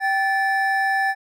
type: tone pair together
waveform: triangle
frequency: 778 / 1746.6 Hz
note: G5 / A6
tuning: -13 / -13 cents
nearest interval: octave + major second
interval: 1400 cents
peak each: -19 dBFS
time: 0-1.15 s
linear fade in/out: 50 ms
effects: none